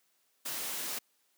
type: noise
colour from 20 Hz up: white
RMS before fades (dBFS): -37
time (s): 0.45-0.99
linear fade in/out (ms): 10
effects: white hiss -73 dBFS RMS until 1.37 s + high-pass 200 Hz 12 dB/octave